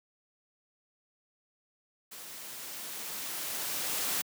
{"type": "noise with level ramp", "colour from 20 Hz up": "white", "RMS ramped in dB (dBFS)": [-46, -31], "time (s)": [2.11, 4.22], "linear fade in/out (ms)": 10, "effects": ["high-pass 150 Hz 12 dB/octave"]}